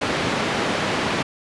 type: band-pass noise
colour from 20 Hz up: pink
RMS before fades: -23 dBFS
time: 0.01-1.23 s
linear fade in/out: 10 ms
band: 160 to 3600 Hz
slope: 12 dB/octave
effects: resampled to 24000 Hz